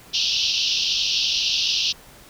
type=band-pass noise; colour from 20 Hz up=pink; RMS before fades=-22 dBFS; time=0.13-1.93 s; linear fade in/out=20 ms; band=2700 to 5800 Hz; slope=96 dB/octave; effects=pink hiss -47 dBFS RMS until 2.29 s